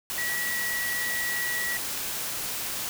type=tone in noise; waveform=sine; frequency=1935 Hz; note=B6; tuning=36 cents flat; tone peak=-28 dBFS; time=0.18-1.77 s; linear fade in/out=0 ms; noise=white; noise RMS=-32 dBFS; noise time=0.1-2.89 s; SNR=+1 dB; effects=none

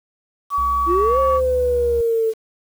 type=tone; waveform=sine; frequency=1137 Hz; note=C#6; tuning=44 cents sharp; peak=-16 dBFS; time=0.5-1.41 s; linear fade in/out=50 ms
type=tone with pitch glide; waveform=triangle; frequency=63.5 to 72.52 Hz; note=B1 to D2; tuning=+49 to -21 cents; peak=-24 dBFS; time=0.58-2.01 s; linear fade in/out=0 ms; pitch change=+230 cents; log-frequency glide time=1.18-1.34 s
type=exponential two-way sweep; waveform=sine; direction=up then down; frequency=324.1 to 535 to 440.7 Hz; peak=-15 dBFS; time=0.86-2.34 s; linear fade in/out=50 ms; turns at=1.19 s
effects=tanh soft clip ceiling -6 dBFS + 7-bit

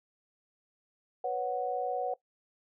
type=chord; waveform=sine; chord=B suspended second; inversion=none; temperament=equal; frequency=493.9 / 554.4 / 740 Hz; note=B4 / C#5 / F#5; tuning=0 / 0 / 0 cents; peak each=-35 / -36 / -32 dBFS; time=1.24-2.14 s; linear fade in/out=5 ms; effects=noise-tail reverb RT60 0.1 s tail -19 dB re dry

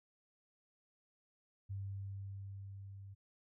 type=tone with level ramp; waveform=sine; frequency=98.3 Hz; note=G2; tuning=5 cents sharp; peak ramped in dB=-39 to -49 dBFS; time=1.69-3.15 s; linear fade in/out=20 ms; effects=none

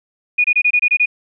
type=tone bursts; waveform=sine; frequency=2457 Hz; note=D#7; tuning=22 cents flat; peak=-10 dBFS; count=8; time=0.38-1.059 s; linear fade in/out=10 ms; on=63 ms; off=25 ms; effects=none

